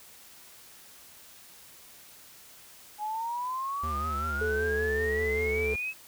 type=exponential sweep; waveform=sine; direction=up; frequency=830.6 to 2600 Hz; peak=-30 dBFS; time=2.98-5.94 s; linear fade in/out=50 ms
type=tone with vibrato; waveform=square; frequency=74.7 Hz; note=D2; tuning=30 cents sharp; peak=-34 dBFS; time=3.83-5.76 s; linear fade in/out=5 ms; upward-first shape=triangle; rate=5.2 Hz; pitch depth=120 cents each way
type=tone with pitch glide; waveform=sine; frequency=433.3 to 436.1 Hz; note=A4 to A4; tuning=-27 to -15 cents; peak=-28 dBFS; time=4.41-5.74 s; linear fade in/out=5 ms; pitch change=+12 cents; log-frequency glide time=4.69-4.75 s
effects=white hiss -52 dBFS RMS until 6.07 s